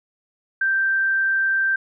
sine tone, 1568 Hz, G6, in tune, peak -17 dBFS, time 0.61-1.76 s, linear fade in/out 5 ms, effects none

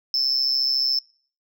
sine tone with amplitude modulation, 5274 Hz, E8, in tune, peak -14 dBFS, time 0.14-0.99 s, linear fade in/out 2 ms, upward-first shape sine, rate 134 Hz, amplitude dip 85%, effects noise-tail reverb RT60 0.5 s tail -26 dB re dry + tanh soft clip ceiling -14 dBFS

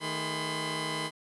15% pulse tone cluster, 156.8 / 221.8 / 410.9 / 1004 / 1057 Hz, D#3 / A3 / G#4 / B5 / C6, +14 / +14 / -18 / +28 / +17 cents, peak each -30 / -37 / -36 / -28 / -33 dBFS, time 0-1.11 s, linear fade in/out 50 ms, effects resampled to 24000 Hz + 10-bit

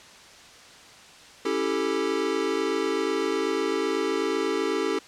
square chord, A dominant seventh, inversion first, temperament equal, 277.2 / 329.6 / 392 / 440 Hz, C#4 / E4 / G4 / A4, 0 / 0 / 0 / 0 cents, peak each -33 / -31 / -29 / -29 dBFS, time 1.45-4.99 s, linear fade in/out 5 ms, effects white hiss -48 dBFS RMS until 5.07 s + low-pass 6000 Hz 12 dB/octave

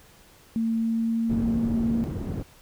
sine tone with pitch glide, 226.3 to 230 Hz, A3 to A#3, +49 to -23 cents, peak -22 dBFS, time 0.56-2.04 s, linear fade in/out 0 ms, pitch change +28 cents, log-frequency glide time 0.78-1.58 s
white low-pass noise, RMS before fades -31 dBFS, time 1.29-2.43 s, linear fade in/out 10 ms, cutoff 210 Hz, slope 12 dB/octave
effects pink hiss -54 dBFS RMS until 2.61 s

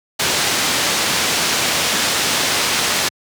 white low-pass noise, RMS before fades -18 dBFS, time 0.19-3.09 s, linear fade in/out 10 ms, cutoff 5900 Hz, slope 12 dB/octave, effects high-pass 100 Hz 12 dB/octave

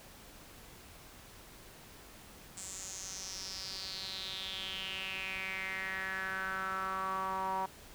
sawtooth tone with band-pass filter sweep, 190 Hz, F#3, 46 cents sharp, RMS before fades -39 dBFS, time 2.57-7.66 s, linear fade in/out 5 ms, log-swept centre 7800 to 910 Hz, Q 5.8, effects pink hiss -54 dBFS RMS until 7.94 s

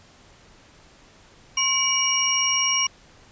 sine tone cluster, 1068 / 2289 / 2887 / 5620 Hz, C6 / D7 / F#7 / F8, +35 / -45 / -43 / +10 cents, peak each -28 / -26 / -25 / -22 dBFS, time 1.57-2.87 s, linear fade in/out 5 ms, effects pink hiss -52 dBFS RMS until 3.31 s + resampled to 16000 Hz

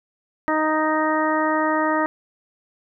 harmonic tone, 311.1 Hz, D#4, in tune, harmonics 1 / 2 / 3 / 4 / 5 / 6, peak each -23 / -24 / -24 / -25 / -32 / -27 dBFS, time 0.48-2.06 s, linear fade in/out 0 ms, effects none

